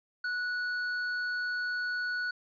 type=tone with tanh clipping; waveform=sine; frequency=1472 Hz; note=F#6; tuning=9 cents flat; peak=-32 dBFS; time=0.24-2.31 s; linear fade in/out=5 ms; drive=11 dB; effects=resampled to 11025 Hz